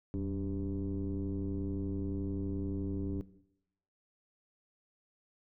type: tone with frequency modulation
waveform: sine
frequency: 188.2 Hz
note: F#3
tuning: 30 cents sharp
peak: -31 dBFS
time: 0.14-3.21 s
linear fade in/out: 0 ms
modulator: 102 Hz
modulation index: 1.6
effects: noise-tail reverb RT60 0.8 s tail -18 dB re dry + tanh soft clip ceiling -28 dBFS